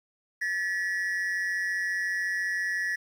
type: tone pair together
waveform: triangle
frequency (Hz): 1735 / 1920.7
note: A6 / B6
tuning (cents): -25 / -49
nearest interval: major second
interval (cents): 176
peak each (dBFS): -28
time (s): 0.41-2.96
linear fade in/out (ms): 10
effects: 10-bit

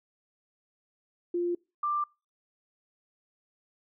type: tone pair in turn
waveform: sine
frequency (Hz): 349 / 1183.8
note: F4 / D6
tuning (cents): -1 / +13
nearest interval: octave + major sixth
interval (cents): 2114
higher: second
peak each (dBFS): -26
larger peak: neither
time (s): 1.34-1.55 / 1.83-2.04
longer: neither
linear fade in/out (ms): 5
effects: noise-tail reverb RT60 0.3 s tail -26 dB re dry

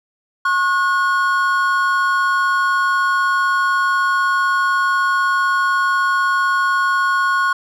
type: tone pair together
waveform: triangle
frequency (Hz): 1087 / 1451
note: C#6 / F#6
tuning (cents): -34 / -34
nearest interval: perfect fourth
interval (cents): 500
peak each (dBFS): -15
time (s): 0.45-7.53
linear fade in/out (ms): 5
effects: none

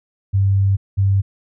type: tone pair in turn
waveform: sine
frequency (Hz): 98 / 98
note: G2 / G2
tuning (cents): 0 / 0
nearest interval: unison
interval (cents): 0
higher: neither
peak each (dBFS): -12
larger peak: neither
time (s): 0.33-0.77 / 0.97-1.22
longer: first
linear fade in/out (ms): 20
effects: none

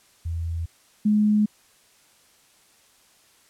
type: tone pair in turn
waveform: sine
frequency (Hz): 83.2 / 210.7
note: E2 / G#3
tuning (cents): +17 / +25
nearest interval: octave + major third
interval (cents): 1608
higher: second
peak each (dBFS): -25 / -16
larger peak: second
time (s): 0.25-0.66 / 1.05-1.46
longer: neither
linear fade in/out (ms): 10
effects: white hiss -58 dBFS RMS until 3.49 s + low-pass 11000 Hz 12 dB/octave

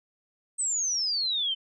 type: exponential sweep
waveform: sine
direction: down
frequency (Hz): 8340 to 3040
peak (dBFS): -25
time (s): 0.58-1.55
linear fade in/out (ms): 20
effects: none

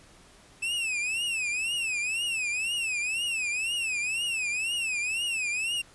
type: tone with vibrato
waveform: 45% pulse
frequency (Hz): 2616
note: E7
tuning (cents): -14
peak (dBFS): -27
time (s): 0.62-5.82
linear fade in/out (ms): 10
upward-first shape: triangle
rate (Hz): 2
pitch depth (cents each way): 190
effects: pink hiss -55 dBFS RMS until 5.94 s + resampled to 24000 Hz

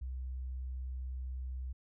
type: tone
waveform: sine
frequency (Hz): 64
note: C2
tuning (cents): -38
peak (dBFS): -37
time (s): 0.01-1.73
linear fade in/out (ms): 10
effects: none

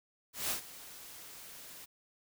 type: noise with ADSR envelope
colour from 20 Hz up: white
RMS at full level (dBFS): -33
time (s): 0.33-1.86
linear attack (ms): 170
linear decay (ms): 110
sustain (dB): -17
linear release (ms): 18
effects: none

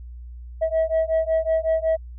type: beating tone pair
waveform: sine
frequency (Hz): 642 / 647.4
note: E5 / E5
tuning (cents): -46 / -31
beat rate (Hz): 5.4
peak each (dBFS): -20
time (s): 0.61-1.97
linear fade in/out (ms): 20
effects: tanh soft clip ceiling -15 dBFS + added 60 Hz sine -35 dBFS peak until 2.18 s

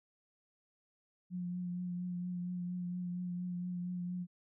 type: tone with vibrato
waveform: sine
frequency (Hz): 178.3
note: F3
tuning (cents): +36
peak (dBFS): -36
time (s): 1.3-4.27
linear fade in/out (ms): 50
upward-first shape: triangle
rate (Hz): 4.3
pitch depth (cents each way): 25
effects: none

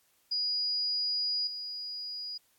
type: tone with level steps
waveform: sine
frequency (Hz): 4900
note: D#8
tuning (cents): -27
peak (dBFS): -28 / -36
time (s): 0.31-2.38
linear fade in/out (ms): 10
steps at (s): 1.47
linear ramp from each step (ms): 2
effects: white hiss -69 dBFS RMS until 2.58 s + AAC 64 kbps

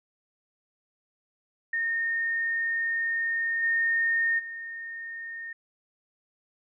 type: tone with level steps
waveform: sine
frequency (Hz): 1835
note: A#6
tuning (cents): -28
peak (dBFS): -25 / -22 / -35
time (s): 1.73-5.53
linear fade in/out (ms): 5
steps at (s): 3.62 / 4.38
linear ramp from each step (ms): 20
effects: none

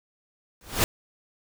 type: noise with exponential growth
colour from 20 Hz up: pink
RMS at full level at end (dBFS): -17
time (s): 0.61-0.84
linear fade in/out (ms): 1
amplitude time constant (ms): 49
effects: none

